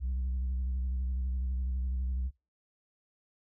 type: tone with vibrato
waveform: sine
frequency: 63.7 Hz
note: C2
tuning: 46 cents flat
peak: -27 dBFS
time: 0-2.31 s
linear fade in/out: 50 ms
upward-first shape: square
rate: 12 Hz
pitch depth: 50 cents each way
effects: noise-tail reverb RT60 0.3 s tail -25 dB re dry + tanh soft clip ceiling -28 dBFS